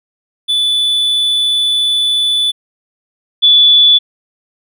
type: tone pair in turn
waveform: triangle / sine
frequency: 3477 / 3455 Hz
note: A7 / A7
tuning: -21 / -32 cents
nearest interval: unison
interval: 11 cents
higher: first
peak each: -9 / -4 dBFS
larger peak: second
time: 0.48-2.52 / 3.42-3.99 s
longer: first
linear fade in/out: 20 ms
effects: none